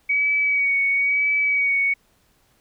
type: tone with vibrato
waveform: sine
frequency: 2260 Hz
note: C#7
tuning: 33 cents sharp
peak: -17 dBFS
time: 0.09-1.94 s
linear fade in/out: 10 ms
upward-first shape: sine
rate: 1 Hz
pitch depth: 27 cents each way
effects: pink hiss -62 dBFS RMS until 2.6 s